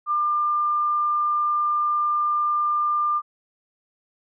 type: tone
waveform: sine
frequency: 1197 Hz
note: D6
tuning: 33 cents sharp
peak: -19 dBFS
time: 0.06-3.22 s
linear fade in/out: 50 ms
effects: none